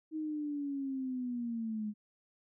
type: linear sweep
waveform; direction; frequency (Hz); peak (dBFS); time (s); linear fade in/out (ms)
sine; down; 315.9 to 207.7; -34; 0.11-1.94; 50
effects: none